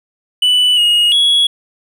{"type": "tone with pitch steps", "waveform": "triangle", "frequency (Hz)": [2976, 2875, 3350], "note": ["F#7", "F7", "G#7"], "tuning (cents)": [9, 50, 14], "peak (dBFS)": -7, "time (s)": [0.42, 1.47], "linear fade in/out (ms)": 5, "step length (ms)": 350, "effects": []}